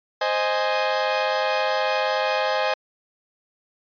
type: chord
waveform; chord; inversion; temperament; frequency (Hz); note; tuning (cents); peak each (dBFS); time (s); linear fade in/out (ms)
sawtooth; Ab major; first; equal; 523.3 / 622.3 / 830.6; C5 / Eb5 / Ab5; 0 / 0 / 0; -21; 0.21-2.74; 5
effects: resampled to 11025 Hz